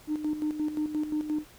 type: tone with tremolo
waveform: sine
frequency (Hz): 304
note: D#4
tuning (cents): -40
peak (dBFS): -24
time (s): 0.07-1.45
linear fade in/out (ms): 50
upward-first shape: square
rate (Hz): 5.7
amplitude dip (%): 65
effects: tanh soft clip ceiling -22 dBFS + pink hiss -54 dBFS RMS until 1.58 s